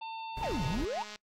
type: harmonic tone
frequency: 897 Hz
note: A5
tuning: 33 cents sharp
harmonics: 1 / 3 / 4 / 5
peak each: -38 / -48 / -51 / -56 dBFS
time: 0.01-0.76 s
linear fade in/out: 10 ms
type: noise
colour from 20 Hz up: brown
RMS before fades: -38 dBFS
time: 0.37-0.85 s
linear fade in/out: 0 ms
type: exponential two-way sweep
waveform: triangle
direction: down then up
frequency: 1033 to 123.47 to 1033 Hz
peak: -30 dBFS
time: 0.41-1.04 s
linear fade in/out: 20 ms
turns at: 0.65 s
type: click train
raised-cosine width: 0.2 ms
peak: -28 dBFS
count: 154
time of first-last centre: 0.43-1.159 s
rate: 210 Hz
effects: noise-tail reverb RT60 0.1 s tail -24 dB re dry + AAC 48 kbps